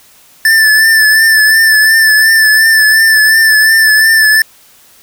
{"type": "tone with vibrato", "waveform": "square", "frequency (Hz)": 1760, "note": "A6", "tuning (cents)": 0, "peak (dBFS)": -5, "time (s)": [0.45, 4.42], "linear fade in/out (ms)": 2, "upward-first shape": "triangle", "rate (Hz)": 2.8, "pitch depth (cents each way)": 42, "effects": ["white hiss -43 dBFS RMS until 5.02 s"]}